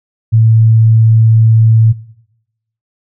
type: tone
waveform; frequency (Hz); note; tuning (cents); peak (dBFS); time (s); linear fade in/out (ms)
sine; 112; A2; +31; -4; 0.32-1.93; 20
effects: noise-tail reverb RT60 0.9 s tail -21 dB re dry